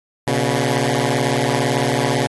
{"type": "beating tone pair", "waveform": "10% pulse", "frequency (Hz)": [122.1, 140.1], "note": ["B2", "C#3"], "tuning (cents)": [-19, 19], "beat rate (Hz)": 18, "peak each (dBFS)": -11, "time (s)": [0.27, 2.27], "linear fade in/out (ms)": 5, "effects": ["AAC 32 kbps"]}